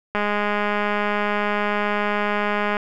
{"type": "click train", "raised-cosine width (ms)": 0.5, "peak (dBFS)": -8, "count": 543, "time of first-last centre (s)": [0.15, 2.768], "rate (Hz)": 207, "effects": []}